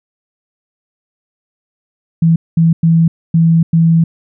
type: tone bursts at uneven times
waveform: sine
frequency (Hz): 164.81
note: E3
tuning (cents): 0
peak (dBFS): -6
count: 5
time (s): 2.22-2.36 / 2.57-2.73 / 2.83-3.08 / 3.34-3.63 / 3.73-4.04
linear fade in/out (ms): 5
effects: none